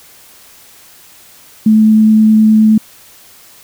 sine tone with vibrato, 217.2 Hz, A3, 22 cents flat, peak -4 dBFS, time 1.66-2.78 s, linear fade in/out 5 ms, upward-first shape triangle, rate 9.6 Hz, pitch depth 8 cents each way, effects white hiss -41 dBFS RMS until 3.63 s

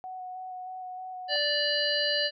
sine tone with vibrato, 740 Hz, F#5, in tune, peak -36 dBFS, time 0.04-1.36 s, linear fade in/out 0 ms, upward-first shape square, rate 3.2 Hz, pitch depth 11 cents each way
harmonic tone, 586 Hz, D5, 4 cents flat, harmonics 1 / 3 / 5 / 7 / 8, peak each -31 / -31 / -31 / -31 / -31 dBFS, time 1.28-2.31 s, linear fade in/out 50 ms
effects none

